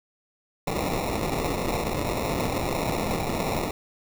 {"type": "noise with sample-and-hold", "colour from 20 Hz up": "violet", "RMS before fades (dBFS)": -27, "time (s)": [0.67, 3.71], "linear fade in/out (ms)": 5, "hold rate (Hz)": 1575, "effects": []}